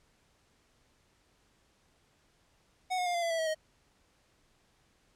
square tone with pitch steps, 740 / 722.7 / 705.8 / 689.2 / 673.1 / 657.4 / 642 / 627 Hz, F#5 / F#5 / F5 / F5 / E5 / E5 / E5 / D#5, 0 / -41 / +18 / -23 / +36 / -5 / -46 / +13 cents, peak -30 dBFS, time 2.9-3.548 s, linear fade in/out 20 ms, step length 81 ms, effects pink hiss -69 dBFS RMS until 5.15 s + low-pass 9000 Hz 12 dB/octave

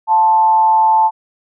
sine tone with frequency modulation, 880 Hz, A5, in tune, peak -8 dBFS, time 0.07-1.11 s, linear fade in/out 50 ms, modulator 172 Hz, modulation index 0.33, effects none

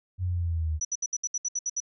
sine linear sweep, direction down, 92.5 to 76.2 Hz, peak -25 dBFS, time 0.18-0.8 s, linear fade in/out 50 ms
sine tone bursts, 5910 Hz, F#8, 3 cents flat, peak -26 dBFS, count 10, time 0.81-1.803 s, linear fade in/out 5 ms, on 39 ms, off 67 ms
effects none

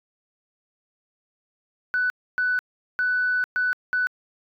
sine tone bursts at uneven times, 1492 Hz, F#6, 14 cents sharp, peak -19 dBFS, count 5, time 1.94-2.1 / 2.38-2.59 / 2.99-3.44 / 3.56-3.73 / 3.93-4.07 s, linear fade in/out 0 ms, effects tanh soft clip ceiling -15 dBFS

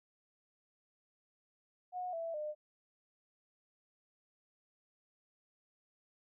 sine tone with pitch steps, 727 / 662.8 / 604.3 Hz, F#5 / E5 / D5, -31 / +9 / +49 cents, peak -37 dBFS, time 1.92-2.55 s, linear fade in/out 50 ms, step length 210 ms, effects none

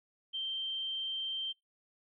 sine tone, 3138 Hz, G7, 1 cent sharp, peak -34 dBFS, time 0.33-1.53 s, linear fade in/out 20 ms, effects noise-tail reverb RT60 0.2 s tail -25 dB re dry

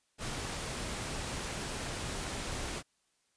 pink noise, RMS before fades -38 dBFS, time 0.18-2.83 s, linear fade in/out 50 ms, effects white hiss -75 dBFS RMS until 3.36 s + resampled to 22050 Hz

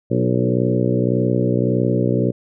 harmonic tone with a mistuned harmonic, 61.74 Hz, B1, in tune, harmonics 2 / 3 / 4 / 5 / 6 / 7 / 8 / 9, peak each -20 / -22 / -23 / -24 / -25 / -25 / -26 / -27 dBFS, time 0.1-2.32 s, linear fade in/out 20 ms, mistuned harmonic 6, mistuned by -19 cents, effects none

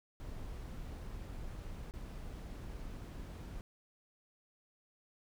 brown noise with dropouts, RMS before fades -45 dBFS, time 0.2-3.61 s, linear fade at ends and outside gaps 0 ms, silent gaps 1.91-1.938 s, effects none

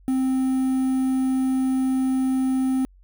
triangle tone with quantisation, 261.6 Hz, C4, in tune, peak -17 dBFS, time 0.08-2.85 s, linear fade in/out 0 ms, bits 7, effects added 46 Hz sine -49 dBFS peak until 3.03 s

